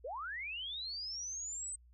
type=linear sweep; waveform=sine; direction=up; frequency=430 to 8240 Hz; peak=-39 dBFS; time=0.04-1.76 s; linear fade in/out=10 ms; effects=added 60 Hz sine -59 dBFS peak until 1.93 s